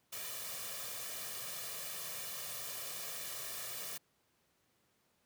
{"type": "noise with comb filter", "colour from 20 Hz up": "white", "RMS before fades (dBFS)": -43, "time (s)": [0.12, 3.98], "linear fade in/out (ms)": 10, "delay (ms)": 1.7, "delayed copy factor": 0.65, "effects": ["pink hiss -75 dBFS RMS until 5.25 s", "high-pass 100 Hz 12 dB/octave"]}